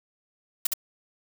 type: noise with echo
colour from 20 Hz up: blue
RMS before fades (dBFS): -23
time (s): 0.65-0.67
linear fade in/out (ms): 5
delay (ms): 67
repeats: 1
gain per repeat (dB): -2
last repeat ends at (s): 0.737
effects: none